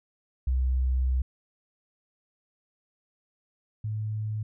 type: tone pair in turn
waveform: sine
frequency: 64 / 107.63 Hz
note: C2 / A2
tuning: -38 / -38 cents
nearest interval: major sixth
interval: 900 cents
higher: second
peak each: -22 / -28 dBFS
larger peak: first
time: 0.47-1.22 / 3.84-4.43 s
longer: first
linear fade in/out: 5 ms
effects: none